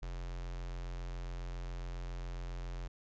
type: tone with notch filter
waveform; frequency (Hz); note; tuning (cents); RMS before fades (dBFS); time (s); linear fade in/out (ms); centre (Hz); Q
square; 43.65; F1; 0; -41; 0.02-2.88; 10; 250; 1.7
effects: resampled to 16000 Hz